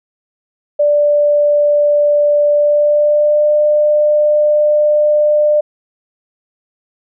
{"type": "tone with pitch glide", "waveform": "sine", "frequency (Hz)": [587.3, 598.6], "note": ["D5", "D5"], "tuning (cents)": [0, 33], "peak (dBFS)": -8, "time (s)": [0.79, 5.61], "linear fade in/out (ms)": 10, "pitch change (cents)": 33, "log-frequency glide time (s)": [2.52, 3.52], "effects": []}